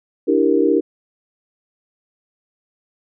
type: chord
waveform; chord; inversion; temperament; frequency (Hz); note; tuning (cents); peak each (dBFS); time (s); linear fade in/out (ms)
sine; E half-diminished seventh; third; equal; 293.7 / 329.6 / 392 / 466.2; D4 / E4 / G4 / Bb4; 0 / 0 / 0 / 0; -18; 0.27-0.81; 20
effects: none